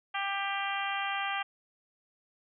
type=harmonic tone; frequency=395.7 Hz; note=G4; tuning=16 cents sharp; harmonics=2 / 3 / 4 / 5 / 6 / 7 / 8; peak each=-35 / -37 / -38 / -39 / -40 / -40 / -41 dBFS; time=0.14-1.43 s; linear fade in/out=10 ms; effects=none